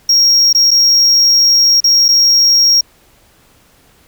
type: tone with dropouts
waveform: triangle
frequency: 5588 Hz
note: F8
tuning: in tune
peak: -5 dBFS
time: 0.09-2.81 s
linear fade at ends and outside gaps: 5 ms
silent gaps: 0.529-0.548 / 0.708-0.713 / 1.804-1.841 / 2.083-2.087 s
effects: pink hiss -49 dBFS RMS until 4.07 s